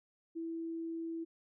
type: tone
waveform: sine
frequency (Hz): 329.6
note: E4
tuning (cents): 0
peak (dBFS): -37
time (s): 0.35-1.25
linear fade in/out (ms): 20
effects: none